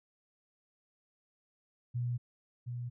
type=tone with echo; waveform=sine; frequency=121.5 Hz; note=B2; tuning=28 cents flat; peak=-31 dBFS; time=1.94-2.18 s; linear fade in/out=20 ms; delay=720 ms; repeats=1; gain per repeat=-5 dB; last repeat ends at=2.9 s; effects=none